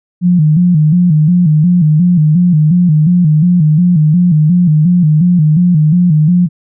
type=tone with vibrato; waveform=sine; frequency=164.81 Hz; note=E3; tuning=in tune; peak=-5 dBFS; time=0.21-6.49 s; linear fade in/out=50 ms; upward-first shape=square; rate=2.8 Hz; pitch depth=130 cents each way; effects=none